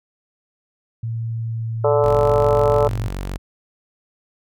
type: tone with pitch glide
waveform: sine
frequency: 114.2 to 110.76 Hz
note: A#2 to A2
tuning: -35 to +12 cents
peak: -22 dBFS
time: 1.03-3.08 s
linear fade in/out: 5 ms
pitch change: -53 cents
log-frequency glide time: 1.27-2.84 s
type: harmonic tone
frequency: 145.7 Hz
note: D3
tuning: 13 cents flat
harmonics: 3 / 4 / 5 / 6 / 7 / 8 / 9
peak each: -17 / -17 / -28 / -25 / -28 / -33 / -28 dBFS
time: 1.84-2.88 s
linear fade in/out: 5 ms
type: tone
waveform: sawtooth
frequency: 47.04 Hz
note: F#1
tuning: 29 cents sharp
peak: -21 dBFS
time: 2.03-3.38 s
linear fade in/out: 20 ms
effects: none